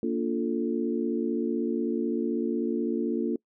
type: chord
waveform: sine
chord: Bb major seventh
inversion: none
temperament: equal with one note detuned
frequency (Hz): 233.1 / 289.1 / 349.2 / 440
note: Bb3 / D4 / F4 / A4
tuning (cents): 0 / -27 / 0 / 0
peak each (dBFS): -29 / -31 / -30 / -33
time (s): 0.03-3.36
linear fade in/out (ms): 2
effects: noise-tail reverb RT60 0.1 s tail -24 dB re dry